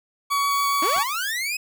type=tone with vibrato; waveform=40% pulse; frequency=1128 Hz; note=C#6; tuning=30 cents sharp; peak=-19 dBFS; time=0.3-1.04 s; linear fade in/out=20 ms; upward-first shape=sine; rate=7.1 Hz; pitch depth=8 cents each way
type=noise; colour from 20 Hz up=violet; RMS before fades=-37 dBFS; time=0.51-1.32 s; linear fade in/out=2 ms
type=linear sweep; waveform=sawtooth; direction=up; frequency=280 to 2573 Hz; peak=-21 dBFS; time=0.82-1.57 s; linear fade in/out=5 ms
type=clicks; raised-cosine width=0.5 ms; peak=-19 dBFS; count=2; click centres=0.965 / 0.982 s
effects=none